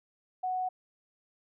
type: tone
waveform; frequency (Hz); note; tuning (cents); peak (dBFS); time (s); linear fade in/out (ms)
sine; 740; F#5; 0; -29; 0.43-0.69; 10
effects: none